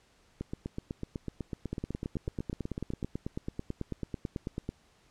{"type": "two click trains", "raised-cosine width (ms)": 3, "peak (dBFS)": [-21, -22], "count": [28, 22], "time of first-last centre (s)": [[1.73, 4.691], [0.41, 3.028]], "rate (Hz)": [9.12, 8.02], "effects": ["pink hiss -65 dBFS RMS until 5.1 s", "low-pass 8000 Hz 12 dB/octave"]}